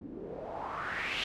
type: noise with low-pass filter sweep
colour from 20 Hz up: white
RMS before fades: -38 dBFS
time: 0.01-1.24 s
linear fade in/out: 5 ms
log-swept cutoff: 250 to 3200 Hz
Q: 3.7
effects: none